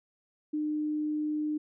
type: tone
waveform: sine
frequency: 302.8 Hz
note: D#4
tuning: 47 cents flat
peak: -28 dBFS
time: 0.53-1.58 s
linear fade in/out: 10 ms
effects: none